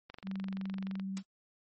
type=click train; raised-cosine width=0.3 ms; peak=-30 dBFS; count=22; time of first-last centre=0.1-0.997 s; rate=23.4 Hz
type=tone with vibrato; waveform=sine; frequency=192.9 Hz; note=G3; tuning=28 cents flat; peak=-35 dBFS; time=0.23-1.23 s; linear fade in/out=50 ms; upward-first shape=sine; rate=19 Hz; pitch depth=14 cents each way
type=noise with exponential decay; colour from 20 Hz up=white; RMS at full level=-39 dBFS; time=1.17-1.25 s; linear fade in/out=0 ms; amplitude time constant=16 ms
effects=MP3 32 kbps